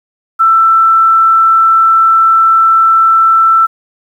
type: tone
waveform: sine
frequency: 1332 Hz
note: E6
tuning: 18 cents sharp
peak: -4 dBFS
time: 0.39-3.67 s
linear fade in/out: 20 ms
effects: 7-bit